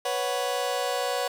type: chord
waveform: sawtooth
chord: B suspended second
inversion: none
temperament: just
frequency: 493.9 / 555.6 / 740.8 Hz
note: B4 / C#5 / F#5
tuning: 0 / +4 / +2 cents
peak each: -26 dBFS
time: 0.05-1.28 s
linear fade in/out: 5 ms
effects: low-pass 12000 Hz 12 dB/octave + 8-bit